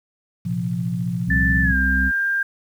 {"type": "chord", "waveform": "sine", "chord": "Bb suspended second", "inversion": "none", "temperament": "equal", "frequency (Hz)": [116.54, 130.81, 174.61], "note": ["Bb2", "C3", "F3"], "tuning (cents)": [0, 0, 0], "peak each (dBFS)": [-27, -28, -23], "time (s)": [0.45, 1.72], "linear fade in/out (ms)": 10}
{"type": "harmonic tone", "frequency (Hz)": 65.41, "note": "C2", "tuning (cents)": 0, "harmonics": [1, 3, 4], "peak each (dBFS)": [-20, -26, -27], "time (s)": [1.27, 2.12], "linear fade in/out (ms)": 50}
{"type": "tone with pitch glide", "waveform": "sine", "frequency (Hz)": [1761, 1596.3], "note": ["A6", "G6"], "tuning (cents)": [1, 31], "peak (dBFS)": -18, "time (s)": [1.3, 2.43], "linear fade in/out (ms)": 5, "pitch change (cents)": -170, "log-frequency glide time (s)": [1.62, 1.76]}
{"effects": ["8-bit"]}